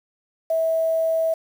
sine tone with quantisation, 650 Hz, E5, 24 cents flat, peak -18 dBFS, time 0.5-1.34 s, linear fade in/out 5 ms, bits 7, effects none

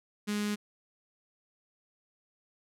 sawtooth tone with notch filter, 207.9 Hz, G#3, 2 cents sharp, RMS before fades -32 dBFS, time 0.27-0.56 s, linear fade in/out 20 ms, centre 690 Hz, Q 0.61, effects low-pass 12000 Hz 12 dB/octave

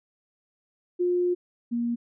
sine tone pair in turn, 355.8 / 236.6 Hz, F4 / A#3, +32 / +26 cents, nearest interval perfect fifth, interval 706 cents, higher first, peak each -21 / -24 dBFS, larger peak first, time 0.99-1.35 / 1.71-1.96 s, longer first, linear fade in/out 20 ms, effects none

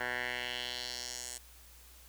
10% pulse tone with band-pass filter sweep, 123.47 Hz, B2, in tune, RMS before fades -39 dBFS, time 0-1.38 s, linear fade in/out 5 ms, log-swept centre 1500 to 8300 Hz, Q 2.3, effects added 60 Hz sine -57 dBFS peak until 2.08 s + white hiss -58 dBFS RMS until 2.08 s

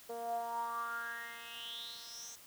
10% pulse tone with band-pass filter sweep, 233.1 Hz, A#3, in tune, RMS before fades -42 dBFS, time 0.09-2.36 s, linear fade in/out 10 ms, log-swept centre 530 to 6800 Hz, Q 7.8, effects white hiss -57 dBFS RMS until 2.46 s

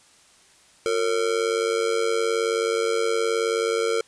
square tone with amplitude modulation, 454.8 Hz, A#4, 43 cents flat, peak -18 dBFS, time 0.86-4.01 s, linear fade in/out 0 ms, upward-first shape sine, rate 99 Hz, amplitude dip 80%, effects white hiss -55 dBFS RMS until 4.07 s + resampled to 22050 Hz

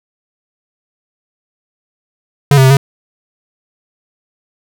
square tone with pitch steps, 142 / 133 / 131.8 / 137.8 Hz, C#3 / C3 / C3 / C#3, +42 / +29 / +13 / -10 cents, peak -5 dBFS, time 2.51-2.77 s, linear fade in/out 2 ms, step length 65 ms, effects none

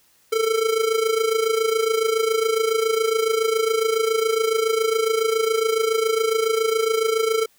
square tone with amplitude modulation, 446 Hz, A4, 23 cents sharp, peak -16 dBFS, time 0.32-7.46 s, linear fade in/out 10 ms, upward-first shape sine, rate 27.2 Hz, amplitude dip 70%, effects white hiss -59 dBFS RMS until 7.58 s

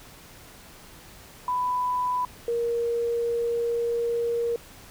sine tone pair in turn, 995 / 469.6 Hz, B5 / A#4, +13 / +13 cents, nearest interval octave + minor second, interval 1300 cents, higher first, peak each -23 / -23 dBFS, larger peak neither, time 1.48-2.25 / 2.48-4.56 s, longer second, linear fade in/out 2 ms, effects pink hiss -48 dBFS RMS until 4.9 s

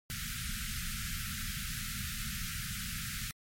pink band-stop noise, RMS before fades -38 dBFS, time 0.1-3.31 s, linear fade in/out 0 ms, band 230 to 1300 Hz, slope 96 dB/octave, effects MP3 64 kbps

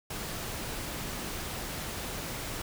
pink noise, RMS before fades -37 dBFS, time 0.1-2.62 s, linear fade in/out 5 ms, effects none

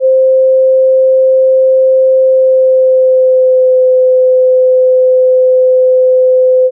sine tone with pitch glide, 523.3 to 511.9 Hz, C5 to C5, 0 to -38 cents, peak -4 dBFS, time 0-6.71 s, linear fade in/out 50 ms, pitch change -38 cents, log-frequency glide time 2.21-3.82 s, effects none

